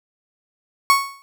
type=tone with exponential decay; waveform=35% pulse; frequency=1107 Hz; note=C#6; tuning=3 cents flat; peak=-7 dBFS; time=0.9-1.22 s; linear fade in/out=0 ms; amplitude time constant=68 ms; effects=none

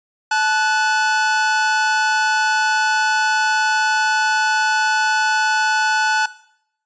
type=tone pair together; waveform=45% pulse; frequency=868.1 / 1480 Hz; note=A5 / F#6; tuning=-24 / 0 cents; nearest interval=major sixth; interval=924 cents; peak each=-18 dBFS; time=0.31-6.26 s; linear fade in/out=5 ms; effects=noise-tail reverb RT60 0.7 s tail -18 dB re dry + resampled to 16000 Hz

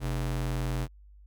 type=ring-modulated tone; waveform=square; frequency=90 Hz; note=F#2; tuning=47 cents flat; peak=-26 dBFS; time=0-0.88 s; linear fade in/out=50 ms; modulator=40.1 Hz; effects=added 50 Hz sine -50 dBFS peak until 1.26 s

